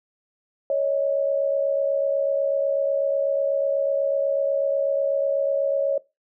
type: tone pair together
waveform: sine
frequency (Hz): 555.9 / 624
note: C#5 / D#5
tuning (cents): +5 / +5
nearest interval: major second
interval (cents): 200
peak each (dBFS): -20 / -26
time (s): 0.7-5.98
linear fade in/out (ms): 2
effects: noise-tail reverb RT60 0.2 s tail -17 dB re dry